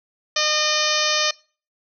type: harmonic tone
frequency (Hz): 609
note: D#5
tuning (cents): -37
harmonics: 1 / 2 / 3 / 4 / 5 / 6 / 7 / 8 / 9 / 10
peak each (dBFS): -27 / -27 / -27 / -27 / -27 / -27 / -27 / -27 / -27 / -27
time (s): 0.36-1.31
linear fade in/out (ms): 5
effects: noise-tail reverb RT60 0.4 s tail -24 dB re dry